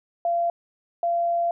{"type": "tone pair in turn", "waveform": "sine", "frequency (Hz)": [686, 686], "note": ["F5", "F5"], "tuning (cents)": [-31, -31], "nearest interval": "unison", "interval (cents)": 0, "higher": "neither", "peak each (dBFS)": -20, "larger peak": "neither", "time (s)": [[0.25, 0.5], [1.03, 1.51]], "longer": "second", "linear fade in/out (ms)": 2, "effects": []}